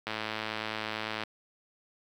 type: click train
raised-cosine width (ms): 0.3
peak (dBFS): -17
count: 128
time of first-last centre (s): 0.07-1.235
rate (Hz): 109
effects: high-pass 100 Hz 12 dB/octave + 9-bit